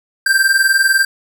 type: tone pair together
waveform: square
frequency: 1566 / 1586 Hz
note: G6 / G6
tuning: -2 / +20 cents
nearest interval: unison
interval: 22 cents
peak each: -14 dBFS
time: 0.26-1.05 s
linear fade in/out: 5 ms
effects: none